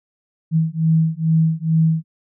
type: beating tone pair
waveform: sine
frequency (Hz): 159.9 / 162.2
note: D#3 / E3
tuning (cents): +48 / -28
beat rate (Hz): 2.3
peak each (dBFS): -17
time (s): 0.51-2.04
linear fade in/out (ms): 50
effects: none